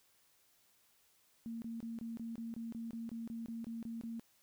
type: tone bursts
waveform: sine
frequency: 229.2 Hz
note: A#3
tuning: 29 cents flat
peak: -40 dBFS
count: 15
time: 1.46-4.196 s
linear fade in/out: 0 ms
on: 160 ms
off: 24 ms
effects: white hiss -71 dBFS RMS until 4.42 s